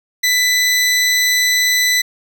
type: tone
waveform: 20% pulse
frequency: 1993 Hz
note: B6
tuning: 15 cents sharp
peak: -7 dBFS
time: 0.23-2.02 s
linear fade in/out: 10 ms
effects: none